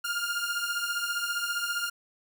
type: beating tone pair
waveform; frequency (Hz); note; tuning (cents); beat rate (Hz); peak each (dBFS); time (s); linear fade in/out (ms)
sawtooth; 1400 / 1415; F6 / F6; +4 / +22; 15; -28; 0.04-1.9; 10
effects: none